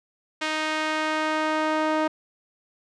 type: tone with band-pass filter sweep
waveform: sawtooth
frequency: 311.1 Hz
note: D#4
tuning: in tune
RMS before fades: -25 dBFS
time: 0.41-2.08 s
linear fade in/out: 10 ms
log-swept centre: 2400 to 840 Hz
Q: 0.82
effects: resampled to 22050 Hz